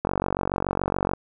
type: click train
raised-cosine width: 1 ms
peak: -9 dBFS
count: 52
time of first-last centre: 0.05-1.135 s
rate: 47 Hz
effects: none